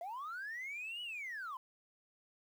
sine linear two-way sweep, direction up then down, 656 to 2960 to 985 Hz, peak -39 dBFS, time 0.01-1.57 s, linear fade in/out 2 ms, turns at 1.02 s, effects tanh soft clip ceiling -39 dBFS + 11-bit

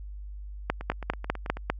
two click trains, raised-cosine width 0.5 ms, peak -22 / -9 dBFS, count 8 / 6, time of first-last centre 0.81-1.57 / 0.7-1.7 s, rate 9.21 / 5 Hz, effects added 50 Hz sine -37 dBFS peak until 1.79 s

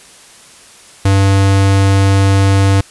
square tone, 97.8 Hz, G2, 4 cents flat, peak -8 dBFS, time 1.05-2.81 s, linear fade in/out 5 ms, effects white hiss -40 dBFS RMS until 2.9 s + resampled to 24000 Hz

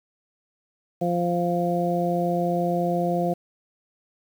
harmonic tone, 174.2 Hz, F3, 4 cents flat, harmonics 1 / 2 / 3 / 4, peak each -25 / -28 / -27 / -26 dBFS, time 1.01-3.34 s, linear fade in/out 10 ms, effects 8-bit

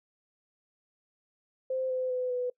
sine tone with pitch steps, 520 / 512 / 504 / 496.2 Hz, C5 / C5 / B4 / B4, -11 / -38 / +35 / +8 cents, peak -28 dBFS, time 1.7-2.5 s, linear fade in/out 5 ms, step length 200 ms, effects noise-tail reverb RT60 0.1 s tail -24 dB re dry

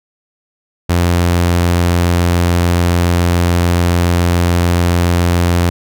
sawtooth tone, 87 Hz, F2, 6 cents flat, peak -6 dBFS, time 0.89-5.7 s, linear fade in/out 10 ms, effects none

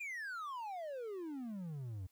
triangle exponential sweep, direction down, 2481 to 88 Hz, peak -39 dBFS, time 0-2.07 s, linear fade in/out 10 ms, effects white hiss -75 dBFS RMS until 2.11 s

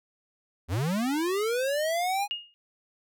square linear sweep, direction up, 73.42 to 830 Hz, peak -26 dBFS, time 0.68-2.28 s, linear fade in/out 50 ms
sine tone with exponential decay, 2851 Hz, F7, 35 cents sharp, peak -25 dBFS, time 2.31-2.54 s, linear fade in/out 0 ms, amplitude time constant 50 ms
effects none

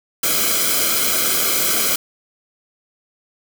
white noise with comb filter, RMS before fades -18 dBFS, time 0.23-1.96 s, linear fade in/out 5 ms, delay 1.1 ms, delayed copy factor -0.9, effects none

